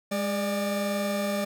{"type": "tone pair together", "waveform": "40% pulse", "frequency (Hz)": [205, 594], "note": ["G#3", "D5"], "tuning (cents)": [-22, 20], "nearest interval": "octave + tritone", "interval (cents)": 1842, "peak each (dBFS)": -28, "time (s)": [0.11, 1.45], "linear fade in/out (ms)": 10, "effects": []}